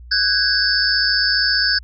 sine tone cluster, 1510 / 1645 / 4543 / 4972 / 5170 Hz, F#6 / G#6 / C#8 / D#8 / E8, +35 / -17 / +42 / -2 / -34 cents, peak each -21 dBFS, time 0.11-1.79 s, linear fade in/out 10 ms, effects added 60 Hz sine -36 dBFS peak until 1.83 s

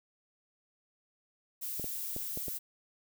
violet noise, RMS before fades -38 dBFS, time 1.61-2.59 s, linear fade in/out 20 ms
clicks, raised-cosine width 2 ms, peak -27 dBFS, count 5, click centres 1.797 / 1.843 / 2.164 / 2.374 / 2.482 s
effects none

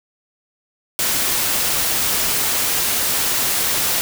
white noise, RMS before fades -19 dBFS, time 0.99-4.01 s, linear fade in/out 0 ms, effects none

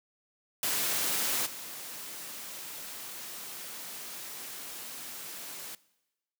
white noise with level steps, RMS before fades -30 / -42 dBFS, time 0.63-5.75 s, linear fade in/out 2 ms, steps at 1.45 s, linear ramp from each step 20 ms, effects noise-tail reverb RT60 1.0 s tail -21 dB re dry + high-pass 150 Hz 12 dB/octave

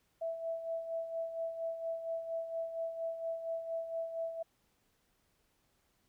sine tone with tremolo, 659.3 Hz, E5, in tune, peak -33 dBFS, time 0.21-4.43 s, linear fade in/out 10 ms, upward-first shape sine, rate 4.3 Hz, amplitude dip 60%, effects pink hiss -75 dBFS RMS until 6.08 s

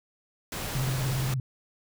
pink noise, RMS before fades -34 dBFS, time 0.52-1.34 s, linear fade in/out 2 ms
sine tone with vibrato, 130.81 Hz, C3, in tune, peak -26 dBFS, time 0.75-1.4 s, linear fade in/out 2 ms, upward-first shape square, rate 17 Hz, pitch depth 71 cents each way
effects none

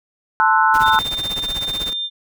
sine chord, F# half-diminished seventh, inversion first, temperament equal, 880 / 1046.5 / 1318.5 / 1480 Hz, A5 / C6 / E6 / F#6, 0 / 0 / 0 / 0 cents, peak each -15 / -19 / -18 / -17 dBFS, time 0.4-0.99 s, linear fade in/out 0 ms
pink noise with tremolo, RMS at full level -27 dBFS, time 0.74-1.93 s, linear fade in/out 0 ms, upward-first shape triangle, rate 16 Hz, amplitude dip 95%
sine tone, 3600 Hz, A7, 39 cents sharp, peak -21 dBFS, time 0.81-2.1 s, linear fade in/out 50 ms
effects none

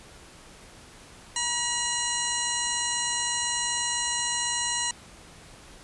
harmonic tone with a mistuned harmonic, 959 Hz, A#5, 49 cents sharp, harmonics 1 / 2 / 3 / 4 / 6 / 7 / 8 / 9, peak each -34 / -34 / -34 / -34 / -34 / -34 / -34 / -34 dBFS, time 1.36-4.91 s, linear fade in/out 2 ms, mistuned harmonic 4, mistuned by +97 cents, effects pink hiss -49 dBFS RMS until 5.83 s + resampled to 24000 Hz

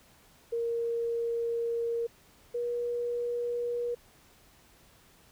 sine tone pair in turn, 466.2 / 479.3 Hz, A#4 / A#4, 0 / +48 cents, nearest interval unison, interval 48 cents, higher second, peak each -28 / -29 dBFS, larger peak first, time 0.52-2.07 / 2.54-3.95 s, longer first, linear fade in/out 10 ms, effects pink hiss -60 dBFS RMS until 5.31 s

